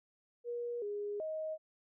sine tone with pitch steps, 478 / 411.7 / 628 Hz, A#4 / G#4 / D#5, +43 / -15 / +16 cents, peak -36 dBFS, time 0.44-1.58 s, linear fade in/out 50 ms, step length 380 ms, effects none

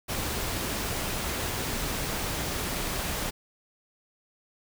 pink noise, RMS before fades -31 dBFS, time 0.08-3.31 s, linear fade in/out 20 ms, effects none

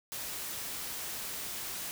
white noise, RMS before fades -39 dBFS, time 0.12-1.91 s, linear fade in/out 0 ms, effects none

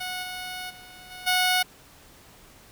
10% pulse tone with level steps, 733 Hz, F#5, 16 cents flat, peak -22 / -25 / -37 / -31 / -12 dBFS, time 0-1.63 s, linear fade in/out 10 ms, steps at 0.22 / 0.69 / 1.1 / 1.26 s, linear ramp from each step 20 ms, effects pink hiss -52 dBFS RMS until 2.71 s

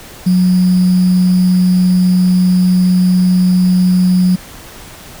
sine tone with sample-and-hold, 182.3 Hz, F#3, 25 cents flat, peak -7 dBFS, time 0.26-4.36 s, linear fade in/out 10 ms, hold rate 4900 Hz, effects pink hiss -34 dBFS RMS until 5.2 s

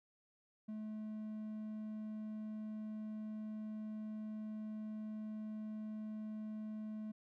triangle tone, 215.3 Hz, A3, 37 cents flat, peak -40 dBFS, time 0.68-7.12 s, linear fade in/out 10 ms, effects none

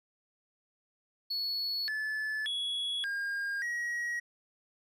triangle tone with pitch steps, 4393 / 1733 / 3361 / 1615 / 1903 Hz, C#8 / A6 / G#7 / G#6 / A#6, -16 / -27 / +20 / -49 / +35 cents, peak -30 dBFS, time 1.3-4.2 s, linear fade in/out 10 ms, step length 580 ms, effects resampled to 32000 Hz

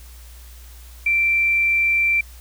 sine tone, 2349 Hz, D7, in tune, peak -15 dBFS, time 1.06-2.21 s, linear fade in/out 5 ms, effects added 60 Hz sine -39 dBFS peak until 2.4 s + white hiss -48 dBFS RMS until 2.4 s

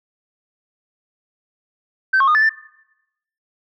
sine tone with pitch steps, 1545 / 1088 / 1227 / 1745 / 1774 Hz, G6 / C#6 / D#6 / A6 / A6, -26 / -33 / -25 / -15 / +14 cents, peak -10 dBFS, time 2.13-2.495 s, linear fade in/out 10 ms, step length 73 ms, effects noise-tail reverb RT60 0.9 s tail -23 dB re dry + tanh soft clip ceiling -9 dBFS

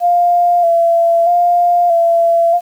sine tone with vibrato, 688 Hz, F5, 26 cents flat, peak -8 dBFS, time 0-2.61 s, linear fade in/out 50 ms, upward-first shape square, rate 0.79 Hz, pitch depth 32 cents each way, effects 7-bit

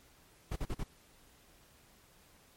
brown noise bursts, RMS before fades -35 dBFS, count 4, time 0.51-0.838 s, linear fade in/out 10 ms, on 52 ms, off 40 ms, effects pink hiss -63 dBFS RMS until 2.56 s + MP3 64 kbps

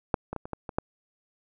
clicks, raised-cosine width 1 ms, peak -8 / -19 / -19 / -24 / -18 / -21 / -11 dBFS, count 7, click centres 0.142 / 0.33 / 0.363 / 0.455 / 0.533 / 0.692 / 0.785 s, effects none

